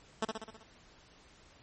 10% pulse tone with echo, 220.5 Hz, A3, 4 cents sharp, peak -21 dBFS, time 0.22-0.25 s, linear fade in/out 5 ms, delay 64 ms, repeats 6, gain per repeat -4 dB, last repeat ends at 0.634 s, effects pink hiss -60 dBFS RMS until 1.62 s + MP3 32 kbps

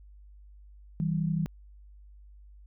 sine tone pair together, 160.5 / 192.61 Hz, E3 / G3, -46 / -30 cents, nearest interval minor third, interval 316 cents, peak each -27 / -31 dBFS, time 1-1.46 s, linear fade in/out 0 ms, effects added 50 Hz sine -49 dBFS peak until 2.66 s

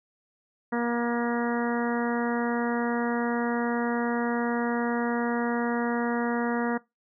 harmonic tone, 237.4 Hz, A#3, 32 cents sharp, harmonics 1 / 2 / 3 / 4 / 5 / 6 / 7 / 8, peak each -27 / -31 / -35 / -34 / -38 / -37 / -38 / -39 dBFS, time 0.72-6.78 s, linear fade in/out 10 ms, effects noise-tail reverb RT60 0.2 s tail -21 dB re dry

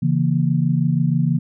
sine chord, A# diminished, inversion first, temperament equal, 138.59 / 164.81 / 233.1 Hz, C#3 / E3 / A#3, 0 / 0 / 0 cents, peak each -19 / -18 / -23 dBFS, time 0.02-1.39 s, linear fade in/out 10 ms, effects none

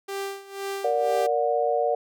sawtooth tone with tremolo, 394 Hz, G4, 9 cents sharp, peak -24 dBFS, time 0.08-1.27 s, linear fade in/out 10 ms, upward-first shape sine, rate 2 Hz, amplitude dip 85%
sine chord, Bb augmented, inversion none, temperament just, 466.2 / 582.7 / 728.4 Hz, Bb4 / D5 / F#5, 0 / -14 / -27 cents, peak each -25 dBFS, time 0.84-1.95 s, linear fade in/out 5 ms
effects none

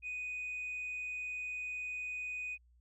sine tone, 2489 Hz, D#7, in tune, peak -36 dBFS, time 0.02-2.58 s, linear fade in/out 50 ms, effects tanh soft clip ceiling -35 dBFS + added 60 Hz sine -63 dBFS peak until 2.8 s

